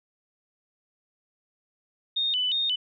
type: tone with vibrato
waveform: sine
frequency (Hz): 3322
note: G#7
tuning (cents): 0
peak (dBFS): -23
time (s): 2.16-2.76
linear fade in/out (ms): 10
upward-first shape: square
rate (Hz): 2.8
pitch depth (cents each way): 180
effects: none